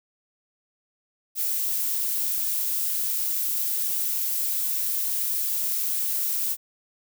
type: noise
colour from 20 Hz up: violet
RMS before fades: -26 dBFS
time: 1.35-6.57 s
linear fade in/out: 50 ms
effects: none